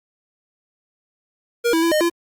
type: tone with pitch steps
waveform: square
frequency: 473.3 / 327.1 / 334.8 / 612 / 341 Hz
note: A#4 / E4 / E4 / D#5 / F4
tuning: +26 / -13 / +27 / -29 / -41 cents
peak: -16 dBFS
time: 1.64-2.1 s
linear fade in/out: 20 ms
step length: 92 ms
effects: Opus 48 kbps